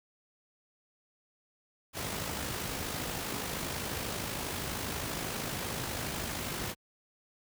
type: noise with amplitude modulation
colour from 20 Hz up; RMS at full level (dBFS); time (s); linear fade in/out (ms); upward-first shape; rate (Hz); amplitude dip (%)
pink; -34; 1.93-6.75; 50; sine; 52.5; 40
effects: high-pass 60 Hz 12 dB/octave